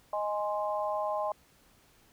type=chord; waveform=sine; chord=Ab major; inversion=second; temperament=equal; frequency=622.3 / 830.6 / 1046.5 Hz; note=Eb5 / Ab5 / C6; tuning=0 / 0 / 0 cents; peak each=-32 / -34 / -35 dBFS; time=0.13-1.32 s; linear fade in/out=2 ms; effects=pink hiss -63 dBFS RMS until 2.12 s